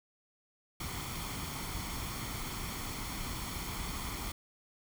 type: noise with comb filter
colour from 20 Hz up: pink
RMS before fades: -39 dBFS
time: 0.8-4.32 s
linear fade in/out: 5 ms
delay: 0.91 ms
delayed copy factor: +0.55
effects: none